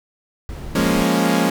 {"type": "noise", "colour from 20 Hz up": "brown", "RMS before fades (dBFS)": -30, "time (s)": [0.49, 1.03], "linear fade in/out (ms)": 0}
{"type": "chord", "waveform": "sawtooth", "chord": "Bb minor seventh", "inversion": "second", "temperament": "equal", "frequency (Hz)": [174.61, 207.7, 233.1, 277.2], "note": ["F3", "Ab3", "Bb3", "Db4"], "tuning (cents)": [0, 0, 0, 0], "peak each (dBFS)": -17, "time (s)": [0.75, 1.5], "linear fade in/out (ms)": 5}
{"effects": []}